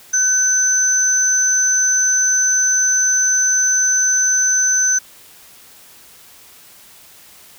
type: tone pair together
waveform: sine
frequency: 1524 / 6096 Hz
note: G6 / G8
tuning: -49 / -49 cents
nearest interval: 2 octaves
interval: 2400 cents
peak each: -20 / -13 dBFS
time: 0.13-4.99 s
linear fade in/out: 10 ms
effects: white hiss -44 dBFS RMS until 7.58 s